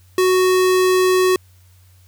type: tone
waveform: square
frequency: 370 Hz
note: F#4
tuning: in tune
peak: -13 dBFS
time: 0.18-1.36 s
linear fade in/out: 2 ms
effects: added 91 Hz sine -47 dBFS peak until 2.07 s + white hiss -57 dBFS RMS until 2.07 s